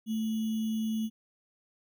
sine tone with sample-and-hold, 220 Hz, A3, in tune, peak -28 dBFS, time 0.06-1.1 s, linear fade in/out 50 ms, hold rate 3150 Hz, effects none

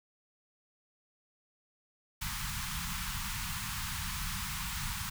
pink band-stop noise, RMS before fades -37 dBFS, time 2.21-5.1 s, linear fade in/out 10 ms, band 200 to 920 Hz, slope 48 dB/octave, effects none

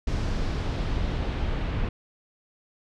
brown noise with low-pass filter sweep, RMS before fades -27 dBFS, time 0.07-1.89 s, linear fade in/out 5 ms, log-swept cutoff 5800 to 3000 Hz, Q 1.3, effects none

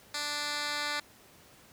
10% pulse tone with band-pass filter sweep, 293.7 Hz, D4, in tune, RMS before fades -34 dBFS, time 0.14-1 s, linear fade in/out 5 ms, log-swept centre 4900 to 3200 Hz, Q 0.98, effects pink hiss -57 dBFS RMS until 1.72 s + high-pass 80 Hz 12 dB/octave

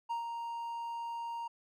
triangle tone with ADSR envelope, 932.3 Hz, A#5, in tune, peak -30 dBFS, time 0.09-1.48 s, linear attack 20 ms, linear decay 120 ms, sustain -5 dB, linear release 10 ms, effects none

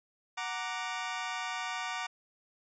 20% pulse chord, Gb augmented, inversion none, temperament equal, 740 / 932.3 / 1174.7 Hz, Gb5 / Bb5 / D6, 0 / 0 / 0 cents, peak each -34 dBFS, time 0.37-2.07 s, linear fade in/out 10 ms, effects resampled to 16000 Hz

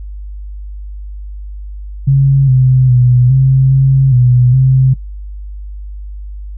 sine tone with pitch steps, 136.9 / 129.1 / 124 / 132.8 / 134.4 / 124 / 131.3 Hz, C#3 / C3 / B2 / C3 / C3 / B2 / C3, -21 / -23 / +7 / +26 / +47 / +7 / +6 cents, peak -5 dBFS, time 2.07-4.94 s, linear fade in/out 10 ms, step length 410 ms, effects noise-tail reverb RT60 0.1 s tail -20 dB re dry + added 50 Hz sine -23 dBFS peak until 6.57 s

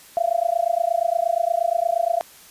sine tone with amplitude modulation, 682 Hz, F5, 41 cents flat, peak -14 dBFS, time 0.17-2.21 s, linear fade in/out 0 ms, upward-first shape sine, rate 28.5 Hz, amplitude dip 100%, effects white hiss -47 dBFS RMS until 2.5 s + resampled to 32000 Hz

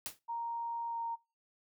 white noise with exponential decay, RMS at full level -36 dBFS, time 0.06-0.19 s, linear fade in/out 0 ms, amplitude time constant 27 ms
sine tone with pitch glide, 932.3 to 925.9 Hz, A#5 to A#5, 0 to -12 cents, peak -35 dBFS, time 0.28-1.16 s, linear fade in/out 20 ms, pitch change -12 cents, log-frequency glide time 0.89-0.97 s
effects noise-tail reverb RT60 0.3 s tail -24 dB re dry

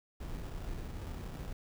brown noise with sample-and-hold, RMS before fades -41 dBFS, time 0.2-1.53 s, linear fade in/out 5 ms, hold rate 2100 Hz, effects none

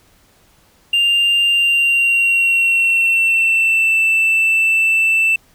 triangle tone with pitch glide, 2794 to 2660 Hz, F7 to E7, 0 to +15 cents, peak -9 dBFS, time 0.93-5.36 s, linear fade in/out 5 ms, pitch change -85 cents, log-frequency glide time 1.46-3.99 s, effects tanh soft clip ceiling -6 dBFS + pink hiss -53 dBFS RMS until 5.54 s

